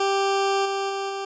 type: tone with level steps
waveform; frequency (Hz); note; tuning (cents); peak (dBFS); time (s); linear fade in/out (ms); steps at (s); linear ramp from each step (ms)
20% pulse; 392.6; G4; +3; -15 / -19 / -21 / -23; 0-1.25; 5; 0.65 / 0.89 / 1.09; 10
effects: resampled to 16000 Hz